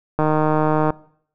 click train, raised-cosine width 1 ms, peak -5 dBFS, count 111, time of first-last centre 0.19-0.904 s, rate 154 Hz, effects noise-tail reverb RT60 0.6 s tail -21 dB re dry

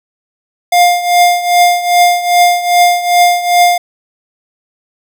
square tone with tremolo, 705 Hz, F5, 16 cents sharp, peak -4 dBFS, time 0.72-3.78 s, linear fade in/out 5 ms, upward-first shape triangle, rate 2.5 Hz, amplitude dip 80%, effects none

